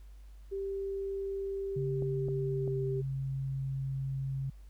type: tone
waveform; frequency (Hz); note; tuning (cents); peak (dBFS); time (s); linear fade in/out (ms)
sine; 392; G4; 0; -33; 0.51-3.02; 20
type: tone with pitch glide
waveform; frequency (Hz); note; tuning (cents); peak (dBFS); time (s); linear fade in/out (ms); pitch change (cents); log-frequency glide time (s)
sine; 138.59 to 134.88; C#3 to C#3; 0 to -47; -32; 1.76-4.5; 5; -47; 2.52-2.81
type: clicks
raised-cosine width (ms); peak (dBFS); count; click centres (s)
2; -28; 3; 2.023 / 2.285 / 2.677
effects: added 50 Hz sine -48 dBFS peak until 4.69 s + pink hiss -69 dBFS RMS until 4.69 s